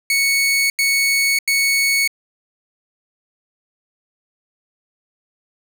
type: tone bursts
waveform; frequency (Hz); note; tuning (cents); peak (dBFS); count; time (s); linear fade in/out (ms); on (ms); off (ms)
sawtooth; 2217; C#7; 0; -11; 3; 0.1-2.076; 2; 600; 88
effects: none